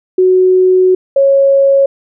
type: tone pair in turn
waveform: sine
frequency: 370.3 / 550 Hz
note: F#4 / C#5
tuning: +1 / -14 cents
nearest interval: perfect fifth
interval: 685 cents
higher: second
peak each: -5 dBFS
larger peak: neither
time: 0.18-0.95 / 1.16-1.86 s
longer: first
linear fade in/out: 5 ms
effects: none